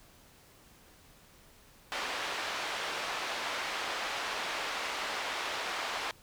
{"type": "band-pass noise", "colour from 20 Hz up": "pink", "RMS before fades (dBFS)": -36, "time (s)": [1.92, 6.11], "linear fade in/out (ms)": 0, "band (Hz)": [710, 4000], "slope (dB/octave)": 12, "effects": ["pink hiss -59 dBFS RMS until 6.22 s"]}